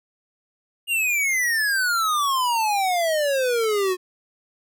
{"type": "exponential sweep", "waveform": "square", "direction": "down", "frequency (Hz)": [2852, 359], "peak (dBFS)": -20, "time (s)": [0.87, 3.97], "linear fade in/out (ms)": 50, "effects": []}